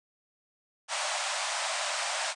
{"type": "band-pass noise", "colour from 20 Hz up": "pink", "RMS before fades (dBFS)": -32, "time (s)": [0.88, 2.35], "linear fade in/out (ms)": 50, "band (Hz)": [580, 9300], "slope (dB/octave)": 96, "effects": []}